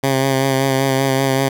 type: tone with vibrato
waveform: 10% pulse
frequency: 134.4 Hz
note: C3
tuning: 47 cents sharp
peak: -6 dBFS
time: 0.03-1.49 s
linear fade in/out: 10 ms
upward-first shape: sine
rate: 5.2 Hz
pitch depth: 27 cents each way
effects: none